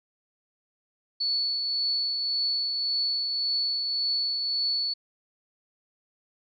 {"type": "tone with tremolo", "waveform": "sine", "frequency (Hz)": 4435, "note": "C#8", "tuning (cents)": 0, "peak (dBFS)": -23, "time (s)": [1.2, 4.94], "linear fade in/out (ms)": 10, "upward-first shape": "triangle", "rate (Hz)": 1.8, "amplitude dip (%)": 35, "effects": []}